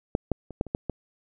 clicks, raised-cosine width 2 ms, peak -9 / -10 / -26 / -10 / -26 / -12 / -15 dBFS, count 7, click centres 0.151 / 0.317 / 0.507 / 0.611 / 0.667 / 0.749 / 0.897 s, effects none

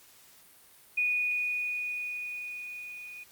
sine tone with level ramp, 2467 Hz, D#7, 15 cents flat, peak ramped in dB -24 to -42 dBFS, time 0.97-3.24 s, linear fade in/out 10 ms, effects white hiss -57 dBFS RMS until 3.31 s + Opus 48 kbps

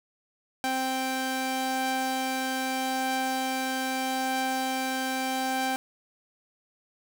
sawtooth tone pair together, 261.6 / 784 Hz, C4 / G5, 0 / 0 cents, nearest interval octave + perfect fifth, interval 1900 cents, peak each -27 / -25 dBFS, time 0.64-5.76 s, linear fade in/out 0 ms, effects none

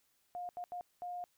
sine tone bursts at uneven times, 711 Hz, F5, 31 cents sharp, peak -39 dBFS, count 4, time 0.35-0.49 / 0.57-0.64 / 0.72-0.81 / 1.02-1.24 s, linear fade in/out 0 ms, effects white hiss -75 dBFS RMS until 1.37 s

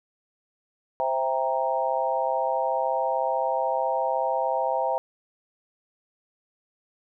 sine chord, C dominant seventh, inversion none, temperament equal with one note detuned, 523.3 / 659.3 / 793.1 / 932.3 Hz, C5 / E5 / G5 / Bb5, 0 / 0 / +20 / 0 cents, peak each -28 dBFS, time 1-4.98 s, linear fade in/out 0 ms, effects none

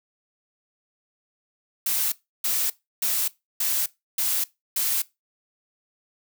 blue noise bursts, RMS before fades -24 dBFS, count 6, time 1.86-5.02 s, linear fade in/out 5 ms, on 260 ms, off 320 ms, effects noise-tail reverb RT60 0.2 s tail -20 dB re dry

